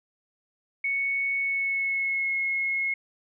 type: tone with pitch glide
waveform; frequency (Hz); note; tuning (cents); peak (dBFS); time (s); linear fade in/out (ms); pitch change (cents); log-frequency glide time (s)
sine; 2217 to 2169; C#7 to C#7; 0 to -38; -24; 0.84-2.94; 5; -38; 1.37-2.34
effects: none